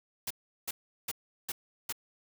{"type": "noise bursts", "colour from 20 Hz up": "white", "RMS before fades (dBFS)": -35, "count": 5, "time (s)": [0.27, 1.925], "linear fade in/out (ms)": 5, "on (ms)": 35, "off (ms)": 370, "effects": []}